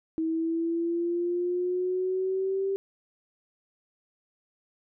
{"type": "exponential sweep", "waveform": "sine", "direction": "up", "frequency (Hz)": [320.7, 392], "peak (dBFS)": -25, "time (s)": [0.18, 2.76], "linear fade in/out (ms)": 0, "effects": []}